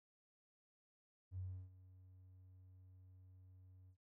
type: tone with ADSR envelope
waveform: triangle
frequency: 92.7 Hz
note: F#2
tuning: 4 cents sharp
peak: -39 dBFS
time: 1.31-3.97 s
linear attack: 71 ms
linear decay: 310 ms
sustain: -20 dB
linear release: 79 ms
effects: noise-tail reverb RT60 0.1 s tail -17 dB re dry + tanh soft clip ceiling -41 dBFS